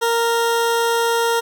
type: tone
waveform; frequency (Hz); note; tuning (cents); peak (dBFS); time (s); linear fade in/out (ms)
20% pulse; 464.5; A#4; -6; -11; 0.01-1.41; 20
effects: none